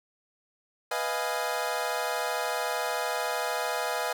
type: chord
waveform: 25% pulse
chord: F half-diminished seventh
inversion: second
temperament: equal with one note detuned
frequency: 493.9 / 622.3 / 695.6 / 830.6 Hz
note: Cb5 / Eb5 / F5 / Ab5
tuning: 0 / 0 / -7 / 0 cents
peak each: -30 dBFS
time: 0.91-4.13 s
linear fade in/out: 5 ms
effects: none